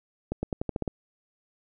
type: accelerating click train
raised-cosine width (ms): 2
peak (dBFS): -15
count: 8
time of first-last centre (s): 0.32-0.878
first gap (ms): 110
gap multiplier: 0.89
effects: none